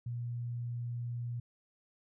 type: tone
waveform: sine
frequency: 119.8 Hz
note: A#2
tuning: 48 cents sharp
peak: -35 dBFS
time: 0.06-1.4 s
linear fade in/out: 5 ms
effects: none